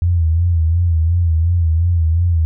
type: tone with vibrato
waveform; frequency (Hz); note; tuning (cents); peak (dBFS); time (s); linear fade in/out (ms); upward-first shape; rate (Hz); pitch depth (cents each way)
sine; 83.8; E2; +29; -11; 0.02-2.45; 0; sine; 2.8; 83
effects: none